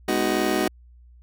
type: chord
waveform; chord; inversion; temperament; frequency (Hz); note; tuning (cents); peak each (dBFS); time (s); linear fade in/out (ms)
30% pulse; G# minor seventh; none; just; 207.7 / 249.2 / 311.5 / 373.8; G#3 / B3 / D#4 / F#4; 0 / +16 / +2 / +18; -26 / -26 / -23 / -22; 0.08-0.68; 5
effects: added 60 Hz sine -47 dBFS peak until 1.22 s